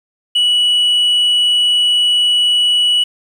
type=tone; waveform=sine; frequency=2941 Hz; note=F#7; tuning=11 cents flat; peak=-7 dBFS; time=0.35-3.04 s; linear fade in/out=10 ms; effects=tanh soft clip ceiling -9 dBFS + 7-bit